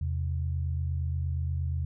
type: tone pair together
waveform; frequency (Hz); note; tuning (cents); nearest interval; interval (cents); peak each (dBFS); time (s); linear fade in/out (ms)
sine; 82.52 / 131; E2 / C3; +2 / +2; minor sixth; 800; -28 / -34; 0.01-1.85; 5
effects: none